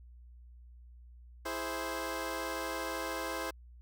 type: chord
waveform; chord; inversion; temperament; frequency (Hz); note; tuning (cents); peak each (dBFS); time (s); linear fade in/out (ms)
15% pulse; E augmented; none; equal; 329.6 / 415.3 / 523.3; E4 / G#4 / B#4; 0 / 0 / 0; -33 / -36 / -32; 1.45-3.51; 10
effects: added 60 Hz sine -51 dBFS peak until 3.81 s